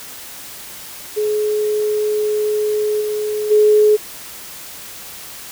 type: tone with level steps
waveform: sine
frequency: 423.5 Hz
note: G#4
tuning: 34 cents sharp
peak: -15 / -18 / -8 dBFS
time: 1.16-3.97 s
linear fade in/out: 20 ms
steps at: 3 / 3.5 s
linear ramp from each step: 20 ms
effects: white hiss -34 dBFS RMS until 5.51 s